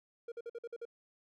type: tone bursts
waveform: triangle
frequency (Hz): 468.3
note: A#4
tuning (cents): +8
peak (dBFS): -38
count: 7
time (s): 0.28-0.853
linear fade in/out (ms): 5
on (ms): 39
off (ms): 50
effects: none